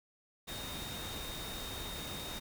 sine tone in noise, 3700 Hz, A#7, 14 cents flat, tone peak -45 dBFS, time 0.47-2.4 s, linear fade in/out 20 ms, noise pink, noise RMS -43 dBFS, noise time 0.47-2.4 s, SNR -5 dB, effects none

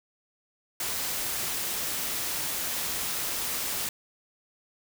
white noise, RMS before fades -31 dBFS, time 0.8-3.89 s, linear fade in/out 2 ms, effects none

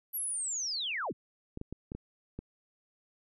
sine linear sweep, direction down, 11840 to 51.91 Hz, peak -32 dBFS, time 0.13-1.13 s, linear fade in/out 20 ms
clicks, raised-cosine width 3 ms, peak -26 dBFS, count 6, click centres 1.574 / 1.614 / 1.726 / 1.919 / 1.95 / 2.39 s
effects none

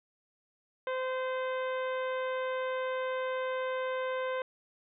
harmonic tone with a mistuned harmonic, 516 Hz, C5, 24 cents flat, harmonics 1 / 2 / 3 / 4 / 5 / 6 / 7, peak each -32 / -38 / -41 / -45 / -51 / -52 / -54 dBFS, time 0.87-4.42 s, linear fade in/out 2 ms, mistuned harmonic 5, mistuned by -15 cents, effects none

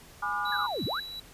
sine chord, G# diminished seventh, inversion none, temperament just, 830.6 / 996.7 / 1196.1 / 1435.3 Hz, G#5 / B5 / D6 / F6, 0 / +16 / +31 / +47 cents, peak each -34 / -37 / -32 / -33 dBFS, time 0.22-0.67 s, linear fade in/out 10 ms
triangle tone with tremolo, 3930 Hz, B7, 9 cents flat, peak -32 dBFS, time 0.45-1.2 s, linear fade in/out 5 ms, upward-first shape sine, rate 2.7 Hz, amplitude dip 45%
sine linear two-way sweep, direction down then up, 1720 to 83.9 to 1720 Hz, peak -30 dBFS, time 0.52-1 s, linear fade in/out 5 ms, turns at 0.85 s
effects pink hiss -52 dBFS RMS until 1.33 s + resampled to 32000 Hz

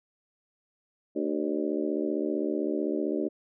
harmonic tone with a mistuned harmonic, 75.6 Hz, D#2, 49 cents flat, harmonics 3 / 4 / 5 / 6 / 7 / 8, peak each -35 / -30 / -31 / -37 / -38 / -38 dBFS, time 1.15-3.29 s, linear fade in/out 20 ms, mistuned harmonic 7, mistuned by +67 cents, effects none

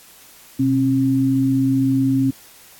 sine tone pair together, 126.1 / 268.4 Hz, B2 / C4, +36 / +44 cents, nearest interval octave + minor second, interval 1308 cents, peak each -21 / -15 dBFS, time 0.59-2.31 s, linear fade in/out 10 ms, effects white hiss -46 dBFS RMS until 2.79 s + AAC 64 kbps

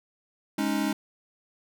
square chord, Ab suspended fourth, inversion none, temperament equal, 207.7 / 277.2 / 311.1 Hz, Ab3 / Db4 / Eb4, 0 / 0 / 0 cents, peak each -30 dBFS, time 0.58-0.93 s, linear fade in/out 5 ms, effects none

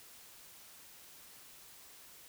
silence, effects white hiss -56 dBFS RMS until 2.28 s

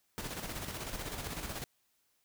pink noise with tremolo, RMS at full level -39 dBFS, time 0.18-1.64 s, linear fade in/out 0 ms, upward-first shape square, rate 16 Hz, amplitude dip 45%, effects white hiss -75 dBFS RMS until 2.24 s

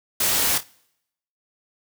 white noise with echo, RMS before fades -21 dBFS, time 0.2-0.58 s, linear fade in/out 5 ms, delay 27 ms, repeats 2, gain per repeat -11 dB, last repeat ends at 0.634 s, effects noise-tail reverb RT60 0.8 s tail -25 dB re dry

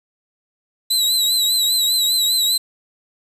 sawtooth tone with vibrato, 3951 Hz, B7, in tune, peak -12 dBFS, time 0.9-2.58 s, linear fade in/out 10 ms, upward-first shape triangle, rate 5 Hz, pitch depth 74 cents each way, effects resampled to 32000 Hz + 7-bit

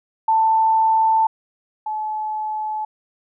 sine tone pair in turn, 887 / 860.3 Hz, A5 / A5, +14 / -39 cents, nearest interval minor second, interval 53 cents, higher first, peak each -13 / -22 dBFS, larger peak first, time 0.28-1.27 / 1.86-2.85 s, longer neither, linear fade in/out 5 ms, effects none

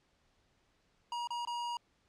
square tone with dropouts, 953 Hz, A#5, 38 cents sharp, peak -36 dBFS, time 1.12-1.77 s, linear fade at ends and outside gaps 2 ms, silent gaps 1.273-1.305 / 1.451-1.473 s, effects pink hiss -73 dBFS RMS until 2.08 s + low-pass 6000 Hz 12 dB/octave

